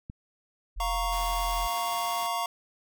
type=click; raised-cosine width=5 ms; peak=-26 dBFS; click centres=0.099 s
type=tone; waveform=sine; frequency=43.65 Hz; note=F1; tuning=in tune; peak=-31 dBFS; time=0.76-1.68 s; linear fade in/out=20 ms
type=chord; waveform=square; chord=Bb minor; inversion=second; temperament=equal; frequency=698.5 / 932.3 / 1108.7 Hz; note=F5 / Bb5 / Db6; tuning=0 / 0 / 0 cents; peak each=-33 dBFS; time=0.8-2.46 s; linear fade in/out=2 ms
type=noise; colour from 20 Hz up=white; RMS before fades=-42 dBFS; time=1.12-2.27 s; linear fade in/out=5 ms
effects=none